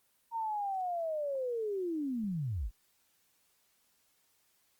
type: linear sweep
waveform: sine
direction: down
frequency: 930 to 36.14 Hz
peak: -32 dBFS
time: 0.31-2.71 s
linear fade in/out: 50 ms
effects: white hiss -72 dBFS RMS until 4.79 s + Opus 24 kbps